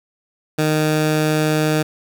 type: tone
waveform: 15% pulse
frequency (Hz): 154.3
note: D#3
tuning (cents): -14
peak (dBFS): -9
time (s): 0.58-1.83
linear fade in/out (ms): 10
effects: 8-bit